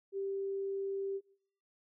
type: tone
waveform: sine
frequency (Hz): 392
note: G4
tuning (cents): 0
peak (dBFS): -34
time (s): 0.12-1.21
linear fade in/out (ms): 50
effects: noise-tail reverb RT60 0.6 s tail -20 dB re dry